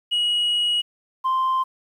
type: tone pair in turn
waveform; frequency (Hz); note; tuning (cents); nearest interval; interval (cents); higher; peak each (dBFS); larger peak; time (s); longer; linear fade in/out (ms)
sine; 2904 / 1044.4; F#7 / C6; -33 / -3; octave + tritone; 1770; first; -16; neither; 0.11-0.82 / 1.24-1.64; first; 20
effects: tanh soft clip ceiling -17 dBFS + 9-bit